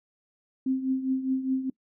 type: tone with tremolo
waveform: sine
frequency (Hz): 262.6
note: C4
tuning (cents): +6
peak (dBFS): -21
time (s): 0.66-1.7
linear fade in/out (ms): 5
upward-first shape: triangle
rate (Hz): 4.9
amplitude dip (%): 75
effects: noise-tail reverb RT60 0.1 s tail -23 dB re dry